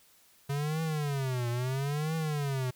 square tone with vibrato, 138.59 Hz, C#3, in tune, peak -30 dBFS, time 0.49-2.71 s, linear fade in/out 10 ms, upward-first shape triangle, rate 0.75 Hz, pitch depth 280 cents each way, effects white hiss -62 dBFS RMS until 2.75 s

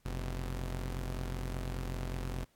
sawtooth tone pair together, 45.16 / 126.9 Hz, F#1 / B2, -41 / +47 cents, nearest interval octave + tritone, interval 1788 cents, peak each -32 / -38 dBFS, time 0.05-2.45 s, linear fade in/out 10 ms, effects pink hiss -72 dBFS RMS until 2.55 s + AAC 64 kbps

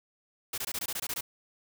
white noise bursts, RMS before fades -34 dBFS, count 10, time 0.53-1.209 s, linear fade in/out 5 ms, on 49 ms, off 21 ms, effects none

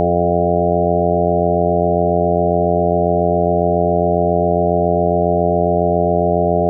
harmonic tone with a mistuned harmonic, 87.31 Hz, F2, in tune, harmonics 1 / 2 / 3 / 4 / 5 / 6 / 7 / 8 / 9, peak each -23 / -20 / -27 / -23 / -19 / -27 / -18 / -19 / -25 dBFS, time 0-6.69 s, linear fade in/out 0 ms, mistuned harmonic 5, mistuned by -22 cents, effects none

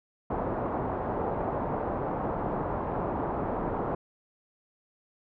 white low-pass noise, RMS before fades -31 dBFS, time 0.3-3.95 s, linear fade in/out 5 ms, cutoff 940 Hz, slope 24 dB/octave, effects none

